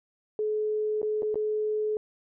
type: tone with dropouts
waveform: sine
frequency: 427.4 Hz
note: G#4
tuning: 50 cents sharp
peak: -25 dBFS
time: 0.39-1.97 s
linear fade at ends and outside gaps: 1 ms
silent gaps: 1.017-1.029 / 1.222-1.23 / 1.344-1.356 s
effects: none